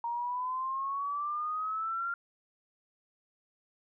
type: exponential sweep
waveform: sine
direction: up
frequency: 932.3 to 1396.9 Hz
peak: -31 dBFS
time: 0.04-2.14 s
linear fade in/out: 2 ms
effects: none